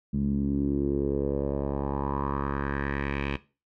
10% pulse tone with low-pass filter sweep, 69.8 Hz, C#2, 13 cents sharp, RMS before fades -28 dBFS, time 0.13-3.37 s, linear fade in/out 10 ms, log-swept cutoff 190 to 2700 Hz, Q 3.5, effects noise-tail reverb RT60 0.3 s tail -17 dB re dry

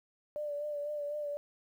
sine tone with vibrato, 588 Hz, D5, 2 cents sharp, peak -34 dBFS, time 0.36-1.37 s, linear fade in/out 0 ms, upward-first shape sine, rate 4 Hz, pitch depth 33 cents each way, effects 11-bit

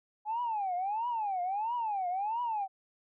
sine tone with vibrato, 830.6 Hz, G#5, in tune, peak -29 dBFS, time 0.25-2.68 s, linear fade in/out 50 ms, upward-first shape triangle, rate 1.5 Hz, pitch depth 300 cents each way, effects tanh soft clip ceiling -26 dBFS

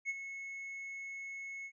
triangle tone with ADSR envelope, 2190 Hz, C#7, 22 cents flat, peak -30 dBFS, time 0.05-1.72 s, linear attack 44 ms, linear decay 33 ms, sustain -10 dB, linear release 67 ms, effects resampled to 22050 Hz

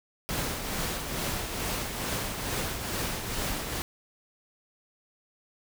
pink noise with tremolo, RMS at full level -30 dBFS, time 0.29-3.82 s, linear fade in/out 0 ms, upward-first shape triangle, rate 2.3 Hz, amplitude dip 50%, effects none

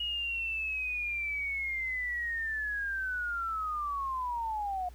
sine linear sweep, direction down, 2891 to 711 Hz, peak -31 dBFS, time 0-4.89 s, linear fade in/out 5 ms, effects added 60 Hz sine -47 dBFS peak until 4.94 s + pink hiss -61 dBFS RMS until 4.94 s

